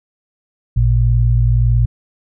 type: tone pair together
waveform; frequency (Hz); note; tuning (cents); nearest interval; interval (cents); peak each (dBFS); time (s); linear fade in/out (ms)
sine; 55.29 / 116.9; A1 / A#2; +9 / +5; octave + minor second; 1296; -13 / -12; 0.76-1.86; 10
effects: none